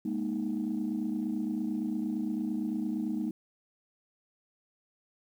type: chord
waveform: sine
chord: Ab suspended second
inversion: none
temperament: equal with one note detuned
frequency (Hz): 207.7 / 236.5 / 311.1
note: Ab3 / Bb3 / Eb4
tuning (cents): 0 / +25 / 0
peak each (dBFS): -33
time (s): 0.05-3.31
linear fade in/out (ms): 5
effects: tanh soft clip ceiling -23 dBFS + 10-bit